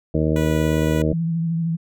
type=harmonic tone; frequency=77.9 Hz; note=D#2; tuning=3 cents sharp; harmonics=1 / 2 / 3 / 4 / 5 / 6 / 7 / 8; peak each=-24 / -21 / -26 / -23 / -32 / -25 / -29 / -30 dBFS; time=0.14-1.13 s; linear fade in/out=5 ms
type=tone; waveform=10% pulse; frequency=490 Hz; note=B4; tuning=14 cents flat; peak=-21 dBFS; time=0.36-1.02 s; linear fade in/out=2 ms
type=tone with vibrato; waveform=sine; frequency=165.5 Hz; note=E3; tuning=7 cents sharp; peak=-19 dBFS; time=1.12-1.77 s; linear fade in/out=20 ms; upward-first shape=triangle; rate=13 Hz; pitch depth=39 cents each way
effects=none